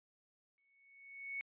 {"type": "tone with exponential growth", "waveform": "sine", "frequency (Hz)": 2217, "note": "C#7", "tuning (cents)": 0, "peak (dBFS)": -37, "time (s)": [0.58, 1.41], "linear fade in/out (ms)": 0, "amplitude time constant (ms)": 180, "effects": ["resampled to 8000 Hz"]}